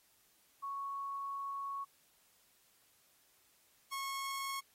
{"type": "tone pair in turn", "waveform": ["sine", "sawtooth"], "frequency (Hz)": [1108.7, 1092.8], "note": ["C#6", "C#6"], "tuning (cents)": [0, -25], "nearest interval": "unison", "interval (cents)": 25, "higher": "first", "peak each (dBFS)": [-38, -34], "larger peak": "second", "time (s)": [[0.62, 1.85], [3.91, 4.61]], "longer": "first", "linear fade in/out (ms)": 20, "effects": ["white hiss -70 dBFS RMS until 4.74 s", "AAC 48 kbps"]}